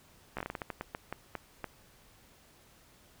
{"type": "slowing click train", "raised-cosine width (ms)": 0.5, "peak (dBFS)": -21, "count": 14, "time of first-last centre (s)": [0.37, 1.643], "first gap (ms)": 15, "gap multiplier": 1.28, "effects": ["pink hiss -61 dBFS RMS until 3.2 s"]}